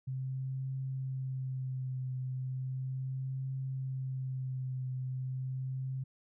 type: tone with vibrato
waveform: sine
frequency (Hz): 130.81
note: C3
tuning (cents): 0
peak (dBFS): -34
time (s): 0.07-6.04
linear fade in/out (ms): 10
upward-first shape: triangle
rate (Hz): 0.36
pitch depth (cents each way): 28
effects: none